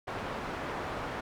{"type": "low-pass noise", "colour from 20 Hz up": "white", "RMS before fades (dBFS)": -37, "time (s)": [0.07, 1.21], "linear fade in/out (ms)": 10, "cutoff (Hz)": 1200, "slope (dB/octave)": 12, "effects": []}